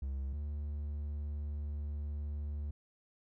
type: tone pair in turn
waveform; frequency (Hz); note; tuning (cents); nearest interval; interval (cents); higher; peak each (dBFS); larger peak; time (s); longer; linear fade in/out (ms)
triangle; 67.9 / 73.42; C#2 / D2; -35 / 0; minor second; 135; second; -33 / -34; first; 0.02-0.33 / 0.33-2.71; second; 5
effects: none